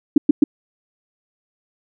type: tone bursts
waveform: sine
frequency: 292 Hz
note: D4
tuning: 10 cents flat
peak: -6 dBFS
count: 3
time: 0.16-0.44 s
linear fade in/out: 5 ms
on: 20 ms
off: 110 ms
effects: none